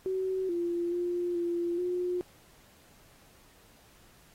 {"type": "tone with pitch steps", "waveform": "sine", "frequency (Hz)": [377, 344.9, 351.3, 344.5, 358.1], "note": ["F#4", "F4", "F4", "F4", "F4"], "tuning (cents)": [32, -22, 10, -24, 43], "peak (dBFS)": -28, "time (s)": [0.06, 2.21], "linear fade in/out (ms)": 0, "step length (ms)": 430, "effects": ["pink hiss -60 dBFS RMS until 4.34 s", "AAC 48 kbps"]}